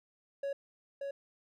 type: tone with echo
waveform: triangle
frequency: 557 Hz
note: C#5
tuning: 8 cents sharp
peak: -31 dBFS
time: 0.43-0.53 s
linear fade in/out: 5 ms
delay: 580 ms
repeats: 1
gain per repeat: -3 dB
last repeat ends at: 1.11 s
effects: none